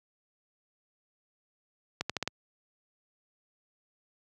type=accelerating click train; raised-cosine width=0.2 ms; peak=-13 dBFS; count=5; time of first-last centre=2.01-2.276 s; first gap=86 ms; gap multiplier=0.83; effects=high-pass 80 Hz 12 dB/octave